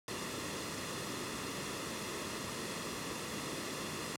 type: noise with comb filter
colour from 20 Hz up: pink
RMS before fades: -40 dBFS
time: 0.08-4.16 s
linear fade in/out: 2 ms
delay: 1.3 ms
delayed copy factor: -0.5
effects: high-pass 100 Hz 12 dB/octave + low-pass 10000 Hz 12 dB/octave